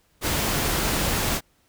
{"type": "noise", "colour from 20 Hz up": "pink", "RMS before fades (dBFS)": -24, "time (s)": [0.21, 1.41], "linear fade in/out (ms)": 50, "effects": ["pink hiss -64 dBFS RMS until 1.68 s"]}